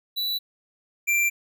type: tone pair in turn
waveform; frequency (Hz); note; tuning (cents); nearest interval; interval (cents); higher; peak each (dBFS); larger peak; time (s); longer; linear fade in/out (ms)
square; 3951 / 2359; B7 / D7; 0 / +7; major sixth; 893; first; -25 / -20; second; 0.16-0.39 / 1.07-1.3; neither; 20
effects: none

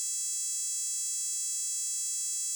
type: tone with high-pass filter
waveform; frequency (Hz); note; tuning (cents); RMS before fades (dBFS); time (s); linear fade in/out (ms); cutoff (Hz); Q
5% pulse; 661; E5; +5; -33; 0-2.55; 0; 7500; 3.7
effects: 9-bit

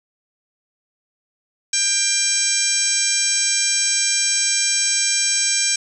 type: harmonic tone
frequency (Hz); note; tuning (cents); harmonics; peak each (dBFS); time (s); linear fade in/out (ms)
794; G5; +22; 2 / 3 / 4 / 5 / 6 / 7 / 8 / 9 / 10; -31 / -26 / -32 / -29 / -31 / -22 / -23 / -32 / -21; 1.73-5.76; 5
effects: 8-bit

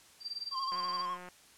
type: tone with tremolo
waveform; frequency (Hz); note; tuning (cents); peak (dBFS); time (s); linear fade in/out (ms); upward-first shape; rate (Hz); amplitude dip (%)
sine; 4699; D8; 0; -34; 0.2-1.06; 50; sine; 19; 90
type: tone with vibrato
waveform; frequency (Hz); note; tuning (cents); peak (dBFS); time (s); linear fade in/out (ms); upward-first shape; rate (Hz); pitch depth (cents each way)
triangle; 1068; C6; +35; -32; 0.51-1.18; 50; square; 12; 35
type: click train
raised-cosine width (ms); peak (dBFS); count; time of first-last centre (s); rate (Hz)
0.5; -33; 103; 0.72-1.287; 180
effects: white hiss -59 dBFS RMS until 1.57 s + low-pass 10000 Hz 12 dB/octave

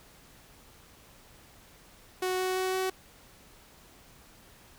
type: tone with pitch steps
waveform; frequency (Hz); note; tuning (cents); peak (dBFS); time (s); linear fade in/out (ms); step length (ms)
sawtooth; 369.6 / 371.7 / 373.9 / 376.1; F#4 / F#4 / F#4 / F#4; -2 / +8 / +18 / +28; -24; 2.22-2.9; 5; 170
effects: pink hiss -56 dBFS RMS until 4.78 s

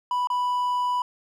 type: tone with dropouts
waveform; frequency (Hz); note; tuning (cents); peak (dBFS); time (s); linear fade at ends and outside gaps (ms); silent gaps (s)
triangle; 987.8; B5; 0; -20; 0.11-1.02; 2; 0.272-0.301
effects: none

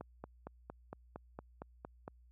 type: click train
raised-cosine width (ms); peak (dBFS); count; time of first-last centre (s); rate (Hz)
1; -30; 10; 0.01-2.079; 4.35
effects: added 60 Hz sine -57 dBFS peak until 2.31 s + high-pass 60 Hz 12 dB/octave

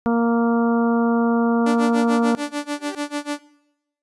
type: harmonic tone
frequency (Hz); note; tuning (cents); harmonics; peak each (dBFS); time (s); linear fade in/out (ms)
233.1; A#3; 0; 1 / 2 / 3 / 4 / 5 / 6; -17 / -23 / -27 / -29 / -31 / -33; 0.06-2.35; 0
type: tone with tremolo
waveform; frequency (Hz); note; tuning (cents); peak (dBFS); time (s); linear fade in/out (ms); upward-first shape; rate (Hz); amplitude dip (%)
sawtooth; 292; D4; -10; -17; 1.66-3.39; 5; sine; 6.8; 95
type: tone with exponential growth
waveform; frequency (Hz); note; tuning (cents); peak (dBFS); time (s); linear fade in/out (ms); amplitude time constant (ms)
sawtooth; 390.2; G4; -8; -26; 2.68-2.95; 2; 57
effects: noise-tail reverb RT60 0.9 s tail -21 dB re dry + resampled to 24000 Hz

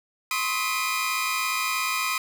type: tone cluster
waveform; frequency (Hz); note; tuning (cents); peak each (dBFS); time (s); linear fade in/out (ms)
sawtooth; 1036 / 1093 / 1269 / 1984 / 2426; C6 / C#6 / D#6 / B6 / D#7; -17 / -25 / +34 / +7 / -44; -27 / -32 / -26 / -32 / -25; 0.31-2.18; 2
effects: none

